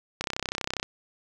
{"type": "click train", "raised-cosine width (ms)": 0.2, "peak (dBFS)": -11, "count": 21, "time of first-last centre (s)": [0.21, 0.829], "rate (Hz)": 32.3, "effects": []}